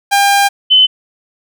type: tone pair in turn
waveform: sawtooth / sine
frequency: 801 / 3036 Hz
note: G5 / F#7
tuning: +37 / +44 cents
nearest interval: octave + major seventh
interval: 2307 cents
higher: second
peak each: -4 dBFS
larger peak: neither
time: 0.11-0.49 / 0.7-0.87 s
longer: first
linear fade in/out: 20 ms
effects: none